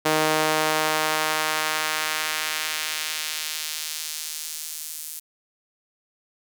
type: tone with high-pass filter sweep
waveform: sawtooth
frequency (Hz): 155.56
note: D#3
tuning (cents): 0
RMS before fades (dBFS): -26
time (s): 0.05-5.2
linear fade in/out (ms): 10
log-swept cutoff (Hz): 440 to 9100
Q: 0.79
effects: none